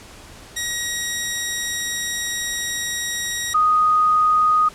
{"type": "tone pair in turn", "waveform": ["10% pulse", "sine"], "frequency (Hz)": [1898, 1243.5], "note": ["A#6", "D#6"], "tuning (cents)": [31, -1], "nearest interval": "perfect fifth", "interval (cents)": 732, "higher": "first", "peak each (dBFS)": -13, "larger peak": "neither", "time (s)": [[0.56, 3.54], [3.54, 4.69]], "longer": "first", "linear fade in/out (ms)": 10, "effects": ["pink hiss -42 dBFS RMS until 4.74 s", "low-pass 10000 Hz 12 dB/octave"]}